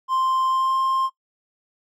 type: tone with pitch glide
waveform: triangle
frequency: 1046.5 to 1057.4 Hz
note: C6 to C6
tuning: 0 to +18 cents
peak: -17 dBFS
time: 0.08-1.1 s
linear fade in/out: 50 ms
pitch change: +18 cents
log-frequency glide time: 0.48-0.79 s
effects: noise-tail reverb RT60 0.1 s tail -19 dB re dry